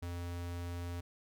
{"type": "tone", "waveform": "square", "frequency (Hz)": 87, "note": "F2", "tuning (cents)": -6, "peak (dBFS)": -39, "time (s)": [0.02, 1.01], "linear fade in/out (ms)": 10, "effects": []}